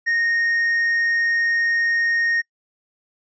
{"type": "tone with tanh clipping", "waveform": "sine", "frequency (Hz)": 1855, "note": "A#6", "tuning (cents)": -9, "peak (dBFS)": -18, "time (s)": [0.06, 2.42], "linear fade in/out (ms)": 20, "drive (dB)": 3, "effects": ["noise-tail reverb RT60 0.1 s tail -24 dB re dry", "resampled to 16000 Hz"]}